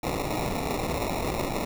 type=noise with sample-and-hold; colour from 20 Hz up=white; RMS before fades=-29 dBFS; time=0.03-1.65 s; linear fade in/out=5 ms; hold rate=1575 Hz; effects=none